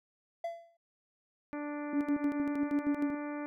triangle tone with exponential decay, 676 Hz, E5, 43 cents sharp, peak -29 dBFS, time 0.44-0.77 s, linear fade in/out 5 ms, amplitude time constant 71 ms
harmonic tone, 293.7 Hz, D4, in tune, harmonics 1 / 2 / 3 / 4 / 5 / 6 / 7 / 8, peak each -37 / -43 / -47 / -49 / -51 / -53 / -54 / -55 dBFS, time 1.53-3.46 s, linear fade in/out 0 ms
sine tone with tremolo, 285.9 Hz, D4, 46 cents flat, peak -28 dBFS, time 1.93-3.15 s, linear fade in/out 5 ms, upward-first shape square, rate 6.4 Hz, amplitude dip 60%
effects none

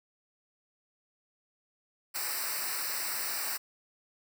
white noise with comb filter, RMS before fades -34 dBFS, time 2.14-3.58 s, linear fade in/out 20 ms, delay 0.3 ms, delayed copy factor -1, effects none

